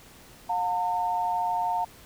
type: tone pair together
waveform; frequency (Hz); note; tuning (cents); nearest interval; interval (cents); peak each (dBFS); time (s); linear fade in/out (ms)
sine; 716 / 906.4; F5 / A#5; +43 / -49; major third; 408; -28 / -26; 0.49-1.85; 10
effects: pink hiss -51 dBFS RMS until 2.05 s